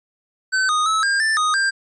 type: tone with pitch steps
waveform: square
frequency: 1528 / 1239 / 1298 / 1606 / 1769 / 1244 / 1588 Hz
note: G6 / D#6 / E6 / G6 / A6 / D#6 / G6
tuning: -45 / -8 / -27 / +41 / +9 / -1 / +22 cents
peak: -17 dBFS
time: 0.52-1.71 s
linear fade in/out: 20 ms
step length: 170 ms
effects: resampled to 22050 Hz